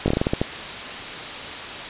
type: slowing click train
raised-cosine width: 2 ms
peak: -6 dBFS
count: 9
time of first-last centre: 0.06-0.415 s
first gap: 20 ms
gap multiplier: 1.22
effects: white hiss -31 dBFS RMS until 1.89 s + resampled to 8000 Hz